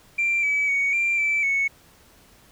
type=tone with pitch steps; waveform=sine; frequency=2363 / 2290 / 2237 / 2369 / 2323 / 2210 Hz; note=D7 / D7 / C#7 / D7 / D7 / C#7; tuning=+10 / -44 / +15 / +14 / -20 / -6 cents; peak=-18 dBFS; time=0.18-1.68 s; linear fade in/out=10 ms; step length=250 ms; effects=tanh soft clip ceiling -16 dBFS + pink hiss -54 dBFS RMS until 2.51 s